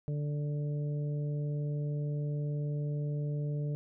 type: harmonic tone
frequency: 146.83 Hz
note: D3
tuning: in tune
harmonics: 1 / 2 / 3 / 4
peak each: -31 / -46 / -44 / -48 dBFS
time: 0.08-3.75 s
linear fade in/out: 0 ms
effects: none